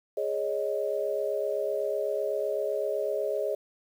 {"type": "chord", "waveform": "sine", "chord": "Ab suspended fourth", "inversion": "none", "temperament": "equal", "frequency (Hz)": [415.3, 554.4, 622.3], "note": ["Ab4", "Db5", "Eb5"], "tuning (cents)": [0, 0, 0], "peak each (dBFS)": -31, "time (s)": [0.17, 3.55], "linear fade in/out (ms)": 5, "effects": ["9-bit"]}